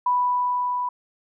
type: tone with level ramp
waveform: sine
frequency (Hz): 987.8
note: B5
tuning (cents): 0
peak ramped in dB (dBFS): -17 to -23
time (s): 0.06-0.89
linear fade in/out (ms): 5
effects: none